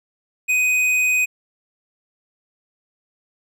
triangle tone with tanh clipping, 2500 Hz, D#7, 8 cents sharp, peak -17 dBFS, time 0.48-1.26 s, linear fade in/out 20 ms, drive 15 dB, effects none

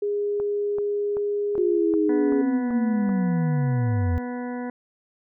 sine tone with pitch glide, 410.4 to 415.9 Hz, G#4 to G#4, -21 to +2 cents, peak -22 dBFS, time 0.02-2.42 s, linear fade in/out 5 ms, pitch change +23 cents, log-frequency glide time 1.64-2.19 s
click train, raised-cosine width 1 ms, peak -23 dBFS, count 8, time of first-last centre 0.4-3.092 s, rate 2.6 Hz
sine linear sweep, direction down, 363.2 to 80.6 Hz, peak -20 dBFS, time 1.58-4.18 s, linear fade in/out 0 ms
harmonic tone, 246 Hz, B3, 7 cents flat, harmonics 1 / 2 / 3 / 4 / 6 / 7 / 8, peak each -29 / -35 / -39 / -41 / -45 / -46 / -47 dBFS, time 2.09-4.7 s, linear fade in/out 2 ms
effects none

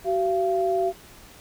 sine tone pair together, 378.8 / 684 Hz, F#4 / F5, +41 / -36 cents, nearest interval minor seventh, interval 1023 cents, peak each -23 dBFS, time 0.04-0.93 s, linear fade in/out 50 ms, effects pink hiss -48 dBFS RMS until 1.4 s

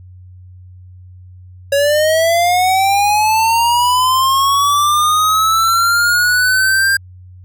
square linear sweep, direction up, 554.4 to 1600 Hz, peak -11 dBFS, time 1.72-6.97 s, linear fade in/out 5 ms, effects added 91 Hz sine -35 dBFS peak until 7.44 s

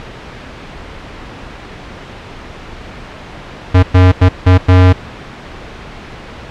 square tone bursts at uneven times, 91.6 Hz, F#2, 17 cents flat, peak -4 dBFS, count 5, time 3.74-3.83 / 3.94-4.12 / 4.21-4.29 / 4.46-4.58 / 4.68-4.93 s, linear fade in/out 10 ms, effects pink hiss -30 dBFS RMS until 6.5 s + low-pass 3000 Hz 12 dB/octave

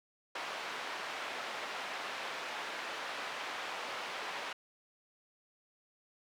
pink band-pass noise, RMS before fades -41 dBFS, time 0.35-4.53 s, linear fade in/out 5 ms, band 700 to 3200 Hz, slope 12 dB/octave, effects none

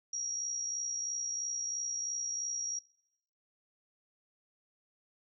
sine tone with amplitude modulation, 5680 Hz, F8, 28 cents sharp, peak -32 dBFS, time 0.13-2.79 s, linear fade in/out 5 ms, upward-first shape sine, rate 63 Hz, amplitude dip 50%, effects noise-tail reverb RT60 0.9 s tail -23 dB re dry

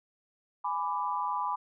sine chord, G# diminished, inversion none, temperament equal with one note detuned, 830.6 / 994.1 / 1174.7 Hz, G#5 / B5 / D6, 0 / +11 / 0 cents, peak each -35 / -31 / -35 dBFS, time 0.64-1.56 s, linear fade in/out 10 ms, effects none

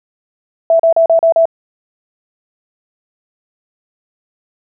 sine tone bursts, 660 Hz, E5, 2 cents sharp, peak -6 dBFS, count 6, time 0.7-1.455 s, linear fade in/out 2 ms, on 95 ms, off 37 ms, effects none

